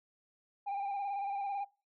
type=tone with vibrato; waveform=sine; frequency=799 Hz; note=G5; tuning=33 cents sharp; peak=-31 dBFS; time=0.66-1.65 s; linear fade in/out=20 ms; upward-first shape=square; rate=18 Hz; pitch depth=31 cents each way; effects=noise-tail reverb RT60 0.3 s tail -23 dB re dry + tanh soft clip ceiling -33 dBFS